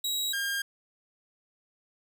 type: tone pair in turn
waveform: sawtooth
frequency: 3851 / 1610.3 Hz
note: B7 / G6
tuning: -44 / +46 cents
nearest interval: octave + minor third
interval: 1510 cents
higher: first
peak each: -25 dBFS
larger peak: neither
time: 0.04-0.33 / 0.33-0.62 s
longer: neither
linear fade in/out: 5 ms
effects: none